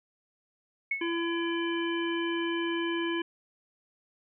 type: tone with exponential decay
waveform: sine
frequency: 2200 Hz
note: C#7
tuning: 14 cents flat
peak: -24 dBFS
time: 0.91-1.15 s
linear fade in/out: 5 ms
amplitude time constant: 51 ms
type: harmonic tone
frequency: 337.1 Hz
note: E4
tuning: 39 cents sharp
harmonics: 1 / 3 / 5 / 7 / 9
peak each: -29 / -38 / -37 / -40 / -39 dBFS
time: 1.01-3.22 s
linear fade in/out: 5 ms
effects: none